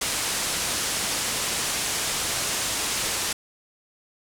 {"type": "low-pass noise", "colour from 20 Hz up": "white", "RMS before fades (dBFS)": -27, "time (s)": [0.01, 3.33], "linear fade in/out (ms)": 5, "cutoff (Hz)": 9900, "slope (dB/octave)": 24, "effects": []}